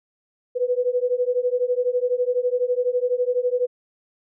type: beating tone pair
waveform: sine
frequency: 489.4 / 501.4 Hz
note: B4 / B4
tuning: -16 / +26 cents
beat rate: 12 Hz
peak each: -22 dBFS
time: 0.55-3.67 s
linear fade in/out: 20 ms
effects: none